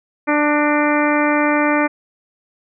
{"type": "harmonic tone with a mistuned harmonic", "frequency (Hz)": 295.9, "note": "D4", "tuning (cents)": 13, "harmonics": [1, 2, 3, 4, 5, 6, 7, 8], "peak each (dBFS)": [-17, -20, -22, -23, -24, -25, -25, -26], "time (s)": [0.27, 1.88], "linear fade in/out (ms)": 20, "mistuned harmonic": 6, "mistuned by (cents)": 31, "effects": []}